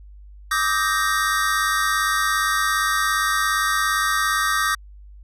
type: chord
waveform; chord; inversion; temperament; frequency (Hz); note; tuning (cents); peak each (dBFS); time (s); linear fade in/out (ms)
square; Eb major seventh; third; equal with one note detuned; 1174.7 / 1272.1 / 1568 / 1864.7; D6 / Eb6 / G6 / Bb6; 0 / +38 / 0 / 0; -25; 0.51-4.75; 5
effects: added 50 Hz sine -40 dBFS peak until 5.23 s + resampled to 32000 Hz